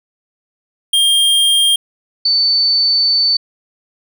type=tone pair in turn; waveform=square / sine; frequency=3210 / 4520 Hz; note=G7 / C#8; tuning=+40 / +33 cents; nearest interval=tritone; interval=593 cents; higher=second; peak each=-10 dBFS; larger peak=neither; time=0.93-1.76 / 2.25-3.37 s; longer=second; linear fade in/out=5 ms; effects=none